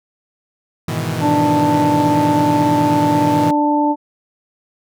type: chord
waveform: sawtooth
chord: E major seventh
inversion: first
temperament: equal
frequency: 103.83 / 123.47 / 155.56 / 164.81 Hz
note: G#2 / B2 / D#3 / E3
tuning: 0 / 0 / 0 / 0 cents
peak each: -22 / -20 / -20 / -20 dBFS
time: 0.88-3.51 s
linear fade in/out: 5 ms
type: harmonic tone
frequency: 294.9 Hz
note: D4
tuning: 7 cents sharp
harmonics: 1 / 2 / 3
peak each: -15 / -22 / -16 dBFS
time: 1.2-3.96 s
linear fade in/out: 50 ms
effects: none